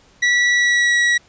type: tone with pitch glide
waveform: 40% pulse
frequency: 1946 to 1923.6 Hz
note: B6 to B6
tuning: -26 to -46 cents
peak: -12 dBFS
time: 0.22-1.18 s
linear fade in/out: 10 ms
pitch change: -20 cents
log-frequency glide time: 0.54-0.95 s
effects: pink hiss -52 dBFS RMS until 1.28 s + resampled to 16000 Hz